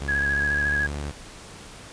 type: tone with pitch glide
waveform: sawtooth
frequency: 70 to 72.64 Hz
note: C#2 to D2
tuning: +18 to -18 cents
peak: -25 dBFS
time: 0-1.12 s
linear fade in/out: 20 ms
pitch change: +64 cents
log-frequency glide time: 0.37-0.44 s
type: tone with vibrato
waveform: sine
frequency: 1661.2 Hz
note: G#6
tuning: in tune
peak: -21 dBFS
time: 0.08-0.87 s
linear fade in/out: 10 ms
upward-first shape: square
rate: 14 Hz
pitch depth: 25 cents each way
effects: pink hiss -43 dBFS RMS until 1.92 s + resampled to 22050 Hz